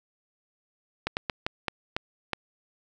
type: slowing click train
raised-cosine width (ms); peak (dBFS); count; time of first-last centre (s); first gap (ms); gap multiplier
0.3; -11; 7; 1.07-2.333; 99; 1.3
effects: none